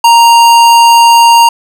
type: tone with hard clipping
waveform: sine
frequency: 932.3 Hz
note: A#5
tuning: in tune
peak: -3 dBFS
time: 0.04-1.49 s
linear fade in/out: 5 ms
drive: 18 dB
effects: none